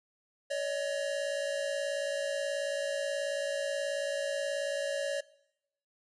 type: tone pair together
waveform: square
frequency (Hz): 563.8 / 622.3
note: C#5 / D#5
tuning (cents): +29 / 0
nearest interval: major second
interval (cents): 171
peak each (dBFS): -33 / -38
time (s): 0.5-5.21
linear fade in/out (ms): 10
effects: noise-tail reverb RT60 0.8 s tail -21 dB re dry + resampled to 24000 Hz